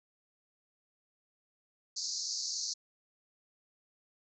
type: band-pass noise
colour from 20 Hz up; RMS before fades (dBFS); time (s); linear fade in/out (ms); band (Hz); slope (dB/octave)
pink; -37; 1.96-2.74; 10; 4300 to 6800; 96
effects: none